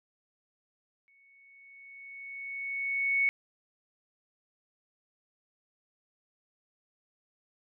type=tone with exponential growth; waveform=sine; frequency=2217 Hz; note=C#7; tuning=in tune; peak=-22 dBFS; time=1.08-3.29 s; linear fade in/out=0 ms; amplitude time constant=480 ms; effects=none